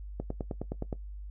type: click train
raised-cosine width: 2 ms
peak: -20 dBFS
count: 8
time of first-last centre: 0.2-0.928 s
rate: 9.62 Hz
effects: noise-tail reverb RT60 0.1 s tail -17 dB re dry + added 50 Hz sine -39 dBFS peak until 1.3 s